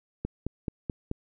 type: click train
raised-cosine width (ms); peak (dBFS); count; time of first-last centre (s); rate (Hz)
3; -17; 5; 0.25-1.114; 4.63
effects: none